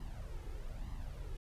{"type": "noise with flanger", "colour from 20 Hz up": "brown", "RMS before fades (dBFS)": -43, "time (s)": [0, 1.37], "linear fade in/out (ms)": 5, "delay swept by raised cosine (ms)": [0.99, 2.39], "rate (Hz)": 1.1, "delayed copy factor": 0.65, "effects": ["resampled to 32000 Hz"]}